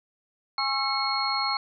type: tone cluster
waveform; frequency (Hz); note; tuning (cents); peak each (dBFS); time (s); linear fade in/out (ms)
sine; 824 / 1084 / 1335 / 2192 / 4287; G#5 / C#6 / E6 / C#7 / C8; -14 / -39 / +22 / -20 / +41; -31 / -30 / -32 / -33 / -28; 0.58-1.57; 2
effects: none